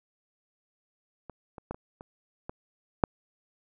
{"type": "clicks", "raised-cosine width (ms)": 1, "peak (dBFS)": [-27, -28, -20, -28, -29, -22, -6], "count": 7, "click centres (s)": [1.297, 1.582, 1.71, 1.745, 2.009, 2.495, 3.038], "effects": []}